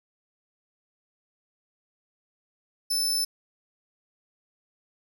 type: tone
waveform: sawtooth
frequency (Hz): 5274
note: E8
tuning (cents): 0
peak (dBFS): -21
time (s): 2.9-3.25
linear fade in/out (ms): 10
effects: none